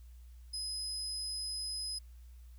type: tone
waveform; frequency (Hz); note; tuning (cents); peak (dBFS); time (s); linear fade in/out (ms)
35% pulse; 5050; D#8; +25; -34; 0.53-1.99; 10
effects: added 60 Hz sine -50 dBFS peak until 2.58 s + white hiss -71 dBFS RMS until 2.58 s